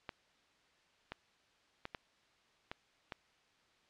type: clicks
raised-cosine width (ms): 0.3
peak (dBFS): -25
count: 6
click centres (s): 0.092 / 1.12 / 1.854 / 1.948 / 2.715 / 3.122
effects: white hiss -70 dBFS RMS until 3.89 s + low-pass 4000 Hz 12 dB/octave